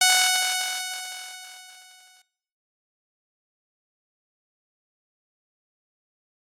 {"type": "tone with exponential decay", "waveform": "5% pulse", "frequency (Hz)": 740, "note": "F#5", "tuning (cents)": 0, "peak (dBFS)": -3, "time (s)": [0.01, 2.22], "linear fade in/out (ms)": 5, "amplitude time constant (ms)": 480, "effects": ["noise-tail reverb RT60 0.7 s tail -19 dB re dry", "AAC 48 kbps"]}